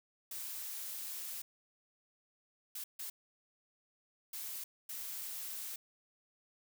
blue noise bursts at uneven times, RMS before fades -43 dBFS, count 5, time 0.31-1.42 / 2.75-2.84 / 2.99-3.1 / 4.33-4.64 / 4.89-5.76 s, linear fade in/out 5 ms, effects none

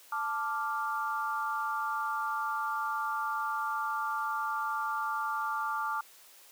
sine chord, D minor, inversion second, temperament equal, 880 / 1174.7 / 1396.9 Hz, A5 / D6 / F6, 0 / 0 / 0 cents, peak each -35 / -33 / -36 dBFS, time 0.12-6.01 s, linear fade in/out 5 ms, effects white hiss -56 dBFS RMS until 6.51 s + high-pass 400 Hz 12 dB/octave

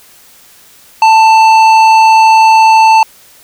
sine tone with tanh clipping, 886 Hz, A5, 12 cents sharp, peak -4 dBFS, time 1.02-3.03 s, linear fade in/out 2 ms, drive 12 dB, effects white hiss -41 dBFS RMS until 3.43 s

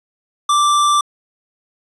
square tone, 1174.7 Hz, D6, in tune, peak -12 dBFS, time 0.49-1.01 s, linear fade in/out 5 ms, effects resampled to 24000 Hz

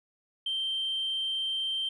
sine tone, 3136 Hz, G7, in tune, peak -27 dBFS, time 0.46-1.89 s, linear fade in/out 5 ms, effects tanh soft clip ceiling -25 dBFS

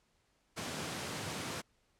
pink high-pass noise, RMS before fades -40 dBFS, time 0.56-1.62 s, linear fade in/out 20 ms, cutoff 100 Hz, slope 24 dB/octave, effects pink hiss -74 dBFS RMS until 1.99 s + low-pass 9000 Hz 12 dB/octave

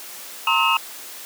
sine tone cluster, 924 / 1061 / 1281 / 2584 / 2820 Hz, A#5 / C6 / E6 / E7 / F7, -16 / +24 / -50 / -35 / +16 cents, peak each -22 dBFS, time 0.47-0.77 s, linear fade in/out 2 ms, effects white hiss -37 dBFS RMS until 1.25 s + high-pass 300 Hz 12 dB/octave

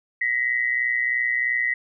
sine tone pair together, 1895 / 2018 Hz, A#6 / B6, +28 / +37 cents, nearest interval minor second, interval 109 cents, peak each -23 dBFS, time 0.21-1.74 s, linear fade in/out 5 ms, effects none

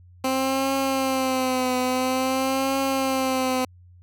15% pulse tone with vibrato, 261.6 Hz, C4, in tune, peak -15 dBFS, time 0.24-3.65 s, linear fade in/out 5 ms, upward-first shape triangle, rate 0.49 Hz, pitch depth 62 cents each way, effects added 89 Hz sine -47 dBFS peak until 4.02 s

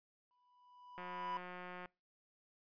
triangle tone with exponential growth, 987.8 Hz, B5, in tune, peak -35 dBFS, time 0.31-1.37 s, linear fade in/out 0 ms, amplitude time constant 230 ms
click train, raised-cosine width 0.5 ms, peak -34 dBFS, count 159, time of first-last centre 0.98-1.858 s, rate 180 Hz
effects noise-tail reverb RT60 0.3 s tail -26 dB re dry + resampled to 11025 Hz

